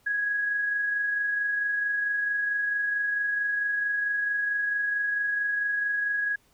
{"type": "tone with amplitude modulation", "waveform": "sine", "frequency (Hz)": 1661.2, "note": "G#6", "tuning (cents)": 0, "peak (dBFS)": -23, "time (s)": [0.06, 6.36], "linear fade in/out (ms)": 10, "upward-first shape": "sine", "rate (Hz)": 24.5, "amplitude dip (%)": 30, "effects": ["pink hiss -64 dBFS RMS until 6.53 s"]}